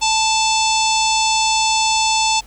harmonic tone, 880 Hz, A5, in tune, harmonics 1 / 3 / 4 / 5 / 6 / 7 / 8 / 9, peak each -17 / -22 / -23 / -24 / -25 / -25 / -26 / -27 dBFS, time 0.01-2.41 s, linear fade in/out 20 ms, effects added 50 Hz sine -42 dBFS peak until 2.46 s + pink hiss -47 dBFS RMS until 2.46 s

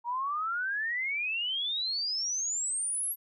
sine exponential sweep, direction up, 932.3 to 11710 Hz, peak -29 dBFS, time 0.04-3.16 s, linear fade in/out 50 ms, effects none

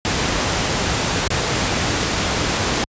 pink noise with dropouts, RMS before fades -19 dBFS, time 0.05-2.84 s, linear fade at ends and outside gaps 0 ms, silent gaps 1.278-1.304 s, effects high-pass 60 Hz 12 dB/octave + resampled to 16000 Hz

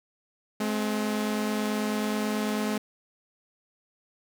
sawtooth tone pair together, 212.4 / 261.6 Hz, G#3 / C4, +39 / 0 cents, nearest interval major third, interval 361 cents, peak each -23 / -29 dBFS, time 0.6-2.78 s, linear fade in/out 5 ms, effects none

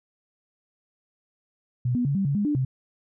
sine tone with pitch steps, 123.6 / 244.7 / 140.8 / 195.4 / 140.9 / 205.3 / 295.4 / 130.7 Hz, B2 / B3 / C#3 / G3 / C#3 / G#3 / D4 / C3, +2 / -16 / +27 / -5 / +29 / -20 / +10 / -1 cents, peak -21 dBFS, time 1.85-2.65 s, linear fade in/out 5 ms, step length 100 ms, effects none

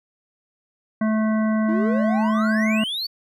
harmonic tone, 217.7 Hz, A3, 18 cents flat, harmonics 1 / 3 / 5 / 7 / 9, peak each -18 / -28 / -32 / -35 / -37 dBFS, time 1.01-2.84 s, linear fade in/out 5 ms
triangle exponential sweep, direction up, 306.4 to 4611 Hz, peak -23 dBFS, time 1.68-3.07 s, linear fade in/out 10 ms
effects none

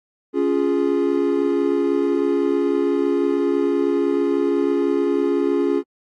triangle chord, Db major, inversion none, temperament equal with one note detuned, 279.4 / 349.2 / 415.3 Hz, Db4 / F4 / Ab4, +14 / 0 / 0 cents, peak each -19 dBFS, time 0.33-5.83 s, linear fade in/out 50 ms, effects AAC 32 kbps

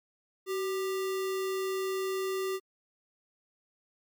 sine tone with sample-and-hold, 380 Hz, F#4, 46 cents sharp, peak -29 dBFS, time 0.46-2.6 s, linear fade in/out 50 ms, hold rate 1575 Hz, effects MP3 96 kbps

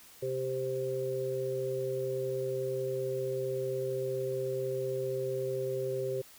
harmonic tone, 130.81 Hz, C3, in tune, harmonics 1 / 3 / 4, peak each -40 / -33 / -35 dBFS, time 0.22-6.22 s, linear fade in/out 10 ms, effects white hiss -55 dBFS RMS until 6.38 s

